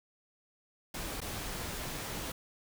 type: noise with dropouts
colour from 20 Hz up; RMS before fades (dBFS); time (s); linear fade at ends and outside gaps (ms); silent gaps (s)
pink; -39; 0.94-2.32; 5; 1.205-1.215
effects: none